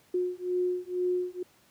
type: beating tone pair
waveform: sine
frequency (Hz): 360 / 362.1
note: F#4 / F#4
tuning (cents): -47 / -37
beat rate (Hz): 2.1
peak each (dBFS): -30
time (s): 0.14-1.43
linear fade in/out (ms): 5
effects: pink hiss -62 dBFS RMS until 1.7 s + high-pass 100 Hz 12 dB/octave